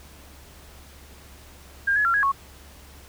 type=tone with pitch steps; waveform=sine; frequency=1607 / 1693 / 1371 / 1659 / 1103 Hz; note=G6 / G#6 / F6 / G#6 / C#6; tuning=+43 / +33 / -32 / -2 / -9 cents; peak=-18 dBFS; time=1.87-2.32 s; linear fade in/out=10 ms; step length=90 ms; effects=added 70 Hz sine -48 dBFS peak until 3.08 s + pink hiss -49 dBFS RMS until 3.08 s